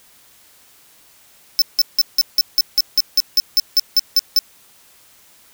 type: tone bursts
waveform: square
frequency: 5280 Hz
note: E8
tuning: 2 cents sharp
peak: -10 dBFS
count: 15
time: 1.59-4.39 s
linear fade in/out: 0 ms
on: 28 ms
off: 170 ms
effects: white hiss -50 dBFS RMS until 5.53 s